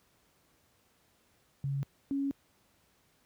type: tone pair in turn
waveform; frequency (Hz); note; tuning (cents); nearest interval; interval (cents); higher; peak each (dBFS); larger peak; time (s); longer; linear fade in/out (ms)
sine; 138.59 / 277.2; C#3 / C#4; 0 / 0; octave; 1200; second; -30 / -29; second; 1.64-1.83 / 2.11-2.31; second; 0
effects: pink hiss -69 dBFS RMS until 3.25 s + high-pass 60 Hz 12 dB/octave